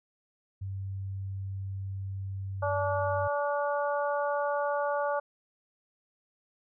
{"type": "tone", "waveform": "sine", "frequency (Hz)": 96.9, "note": "G2", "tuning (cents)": -20, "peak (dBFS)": -33, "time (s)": [0.61, 3.28], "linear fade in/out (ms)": 10}
{"type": "harmonic tone", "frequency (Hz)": 288.4, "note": "D4", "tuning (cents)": -31, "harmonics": [2, 3, 4, 5], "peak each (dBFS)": [-29, -33, -35, -37], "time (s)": [2.62, 5.2], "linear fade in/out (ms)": 10}
{"effects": []}